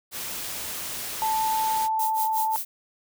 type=noise; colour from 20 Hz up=white; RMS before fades=-33 dBFS; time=0.11-1.89 s; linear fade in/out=50 ms
type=tone; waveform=sine; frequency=880 Hz; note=A5; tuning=in tune; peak=-22 dBFS; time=1.22-2.56 s; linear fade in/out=0 ms
type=noise with tremolo; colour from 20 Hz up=violet; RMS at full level=-29 dBFS; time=1.99-2.65 s; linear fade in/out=5 ms; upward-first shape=sine; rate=5.5 Hz; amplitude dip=95%
effects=none